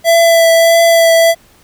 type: tone with vibrato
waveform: square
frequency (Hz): 666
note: E5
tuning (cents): +18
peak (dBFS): -6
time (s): 0.04-1.35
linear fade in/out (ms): 50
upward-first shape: triangle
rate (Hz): 1.6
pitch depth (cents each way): 17
effects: pink hiss -47 dBFS RMS until 1.63 s